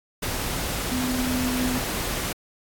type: tone in noise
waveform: sine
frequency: 252.5 Hz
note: B3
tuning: 39 cents sharp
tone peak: -24 dBFS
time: 0.91-1.79 s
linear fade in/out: 10 ms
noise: pink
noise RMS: -28 dBFS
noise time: 0.22-2.33 s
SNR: +1 dB
effects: AAC 64 kbps